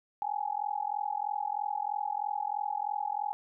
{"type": "tone with amplitude modulation", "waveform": "sine", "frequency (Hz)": 830.6, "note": "G#5", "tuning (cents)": 0, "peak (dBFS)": -26, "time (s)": [0.22, 3.33], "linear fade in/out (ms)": 0, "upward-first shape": "sine", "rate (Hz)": 43.1, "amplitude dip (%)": 100, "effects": []}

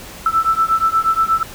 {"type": "beating tone pair", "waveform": "sine", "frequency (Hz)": [1318.5, 1326.9], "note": ["E6", "E6"], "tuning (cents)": [0, 11], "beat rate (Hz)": 8.4, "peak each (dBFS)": -16, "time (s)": [0.26, 1.43], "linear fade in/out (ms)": 2, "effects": ["pink hiss -35 dBFS RMS until 1.54 s"]}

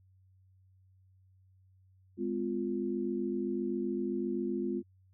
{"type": "chord", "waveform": "sine", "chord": "F minor", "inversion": "first", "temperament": "equal with one note detuned", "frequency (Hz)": [207.7, 255.4, 349.2], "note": ["Ab3", "C4", "F4"], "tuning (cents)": [0, -42, 0], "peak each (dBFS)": [-36, -36, -34], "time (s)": [2.17, 4.83], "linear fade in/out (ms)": 50, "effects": ["added 94 Hz sine -61 dBFS peak until 5.13 s"]}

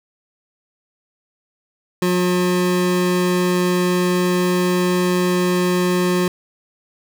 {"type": "tone pair together", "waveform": "square", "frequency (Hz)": [179.96, 359.6], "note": ["F#3", "F#4"], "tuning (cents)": [-48, -49], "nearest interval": "octave", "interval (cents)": 1199, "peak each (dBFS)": -19, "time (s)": [2.02, 6.28], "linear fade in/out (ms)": 2, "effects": []}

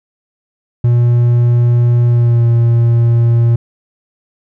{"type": "tone with pitch glide", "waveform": "triangle", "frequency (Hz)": [120, 117.33], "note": ["B2", "A#2"], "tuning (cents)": [-49, 12], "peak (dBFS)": -5, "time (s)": [0.84, 3.56], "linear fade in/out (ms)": 5, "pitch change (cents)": -39, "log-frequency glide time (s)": [2.07, 2.46], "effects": []}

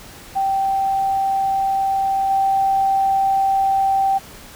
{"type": "tone with level steps", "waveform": "sine", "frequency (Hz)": 779, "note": "G5", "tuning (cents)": -11, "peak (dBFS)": [-16, -14], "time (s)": [0.35, 4.19], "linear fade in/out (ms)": 20, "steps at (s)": 2.3, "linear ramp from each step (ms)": 5, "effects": ["pink hiss -40 dBFS RMS until 4.55 s"]}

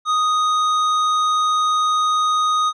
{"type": "tone with hard clipping", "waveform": "triangle", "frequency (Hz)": 1244.5, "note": "D#6", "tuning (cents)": 0, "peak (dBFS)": -17, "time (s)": [0.05, 2.73], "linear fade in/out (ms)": 50, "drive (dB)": 15, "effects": ["low-pass 7000 Hz 12 dB/octave"]}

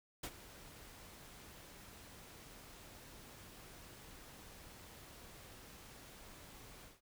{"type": "noise with ADSR envelope", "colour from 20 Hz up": "pink", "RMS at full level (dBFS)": -41, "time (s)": [0.23, 7.01], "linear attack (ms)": 7, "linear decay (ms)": 61, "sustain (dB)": -15, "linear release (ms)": 170, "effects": []}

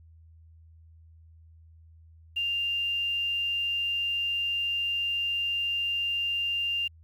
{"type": "tone with quantisation", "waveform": "sine", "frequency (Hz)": 2794, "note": "F7", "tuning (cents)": 0, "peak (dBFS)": -26, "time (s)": [2.36, 6.88], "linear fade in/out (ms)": 10, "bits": 9, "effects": ["added 81 Hz sine -51 dBFS peak until 7.03 s"]}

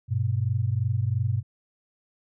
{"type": "tone pair together", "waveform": "sine", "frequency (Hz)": [99.7, 122.65], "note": ["G2", "B2"], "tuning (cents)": [30, -12], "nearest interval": "major third", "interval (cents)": 358, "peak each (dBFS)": -25, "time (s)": [0.08, 1.43], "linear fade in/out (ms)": 50, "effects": []}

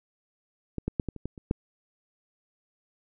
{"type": "clicks", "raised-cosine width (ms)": 3, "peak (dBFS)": [-18, -15, -12, -18, -28, -19, -30, -11], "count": 8, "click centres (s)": [0.783, 0.88, 0.998, 1.087, 1.163, 1.256, 1.378, 1.511], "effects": []}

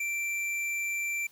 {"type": "tone with hard clipping", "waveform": "triangle", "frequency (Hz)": 2349, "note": "D7", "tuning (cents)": 0, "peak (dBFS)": -31, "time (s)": [0, 1.27], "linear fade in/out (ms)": 5, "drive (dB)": 14, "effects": ["white hiss -60 dBFS RMS until 1.31 s"]}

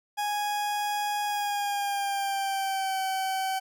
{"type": "tone with pitch glide", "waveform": "40% pulse", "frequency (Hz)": [829, 764.6], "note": ["G#5", "G5"], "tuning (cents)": [-3, -43], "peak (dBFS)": -26, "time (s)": [0.17, 3.6], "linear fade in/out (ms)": 20, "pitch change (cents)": -140, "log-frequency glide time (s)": [1.25, 3.01], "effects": []}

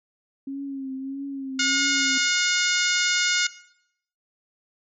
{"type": "tone with vibrato", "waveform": "sine", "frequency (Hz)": 271, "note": "C#4", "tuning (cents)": -39, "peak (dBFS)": -29, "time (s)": [0.47, 2.18], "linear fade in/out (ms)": 5, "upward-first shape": "triangle", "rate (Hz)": 1.6, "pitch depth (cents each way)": 55}
{"type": "harmonic tone", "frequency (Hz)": 719, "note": "F#5", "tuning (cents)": -50, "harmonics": [2, 3, 4, 5, 6, 7, 8, 9, 10], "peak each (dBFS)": [-25, -27, -28, -29, -30, -30, -31, -32, -32], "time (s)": [1.59, 3.47], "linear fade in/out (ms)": 5}
{"effects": ["noise-tail reverb RT60 0.7 s tail -17 dB re dry"]}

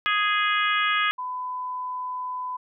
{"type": "harmonic tone", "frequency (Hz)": 415.3, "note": "G#4", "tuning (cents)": 0, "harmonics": [3, 4, 5, 6, 7, 8], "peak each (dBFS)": [-24, -26, -28, -30, -31, -32], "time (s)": [0.06, 1.11], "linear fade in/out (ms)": 0}
{"type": "tone", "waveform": "sine", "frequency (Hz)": 1004, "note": "B5", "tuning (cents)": 28, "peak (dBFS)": -28, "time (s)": [1.18, 2.57], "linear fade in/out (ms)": 10}
{"effects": []}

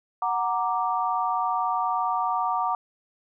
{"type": "chord", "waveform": "sine", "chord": "Gb augmented", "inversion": "none", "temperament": "equal", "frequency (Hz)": [740, 932.3, 1174.7], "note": ["Gb5", "Bb5", "D6"], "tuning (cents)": [0, 0, 0], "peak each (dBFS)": -27, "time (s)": [0.22, 2.75], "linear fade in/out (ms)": 2, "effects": []}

